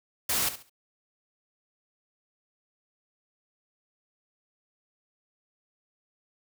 white noise with echo, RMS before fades -27 dBFS, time 0.29-0.49 s, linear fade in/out 5 ms, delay 69 ms, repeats 3, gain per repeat -12 dB, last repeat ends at 0.697 s, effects none

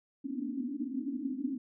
white band-pass noise, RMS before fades -36 dBFS, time 0.24-1.58 s, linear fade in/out 5 ms, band 240 to 290 Hz, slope 96 dB/octave, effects none

